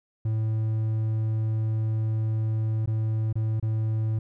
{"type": "tone with dropouts", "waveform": "triangle", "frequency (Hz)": 110, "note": "A2", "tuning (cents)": 0, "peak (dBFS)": -21, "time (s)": [0.25, 4.19], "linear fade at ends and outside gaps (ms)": 5, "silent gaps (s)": [[2.86, 2.874], [3.328, 3.355], [3.599, 3.626]], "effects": []}